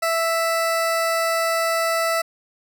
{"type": "tone", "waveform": "20% pulse", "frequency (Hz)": 660, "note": "E5", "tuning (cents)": 2, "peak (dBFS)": -14, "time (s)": [0.02, 2.22], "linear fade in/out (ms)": 10, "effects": []}